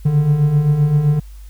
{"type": "beating tone pair", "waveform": "triangle", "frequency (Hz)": [141.6, 149.3], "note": ["C#3", "D3"], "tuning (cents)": [37, 29], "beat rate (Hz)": 7.7, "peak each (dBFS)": [-18, -10], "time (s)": [0.05, 1.2], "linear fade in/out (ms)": 10, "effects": ["added 50 Hz sine -33 dBFS peak until 1.49 s", "white hiss -52 dBFS RMS until 1.49 s"]}